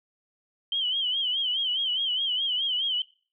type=tone with vibrato; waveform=sine; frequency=3100 Hz; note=G7; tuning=20 cents flat; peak=-24 dBFS; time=0.72-3.02 s; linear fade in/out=2 ms; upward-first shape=sine; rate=4.8 Hz; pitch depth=99 cents each way; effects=noise-tail reverb RT60 0.4 s tail -22 dB re dry